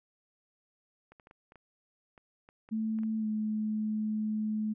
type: clicks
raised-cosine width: 0.5 ms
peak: -39 dBFS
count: 11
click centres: 1.12 / 1.198 / 1.271 / 1.311 / 1.521 / 1.557 / 2.178 / 2.489 / 2.689 / 2.988 / 3.034 s
type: tone with pitch glide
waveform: sine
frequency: 219.9 to 215 Hz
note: A3 to A3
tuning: -1 to -40 cents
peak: -29 dBFS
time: 2.71-4.74 s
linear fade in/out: 20 ms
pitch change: -39 cents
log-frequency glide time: 3.19-3.26 s
effects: none